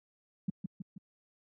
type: tone with echo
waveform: sine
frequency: 187 Hz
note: F#3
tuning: 19 cents sharp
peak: -27 dBFS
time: 0.48-0.5 s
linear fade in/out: 5 ms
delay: 160 ms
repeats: 3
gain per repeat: -5 dB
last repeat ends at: 0.98 s
effects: high-pass 100 Hz 12 dB/octave